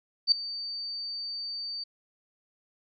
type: tone with ADSR envelope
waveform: sine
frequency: 4600 Hz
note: D8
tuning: 37 cents flat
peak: -15 dBFS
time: 0.27-1.84 s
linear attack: 48 ms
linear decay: 4 ms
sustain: -18 dB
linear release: 9 ms
effects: none